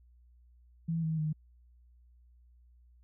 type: tone with pitch steps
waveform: sine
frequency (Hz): 164.81 / 159.47 / 154.31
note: E3 / D#3 / D#3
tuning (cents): 0 / +43 / -14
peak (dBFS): -29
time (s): 0.88-1.33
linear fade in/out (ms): 10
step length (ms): 150
effects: added 60 Hz sine -58 dBFS peak until 3.03 s